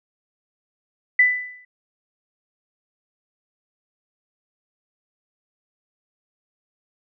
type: tone with exponential decay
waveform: sine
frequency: 1992 Hz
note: B6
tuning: 14 cents sharp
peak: -9 dBFS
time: 1.19-1.65 s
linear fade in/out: 5 ms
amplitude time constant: 100 ms
effects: none